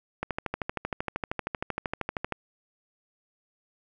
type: click train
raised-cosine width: 0.5 ms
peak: -14 dBFS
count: 28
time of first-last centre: 0.23-2.323 s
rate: 12.9 Hz
effects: none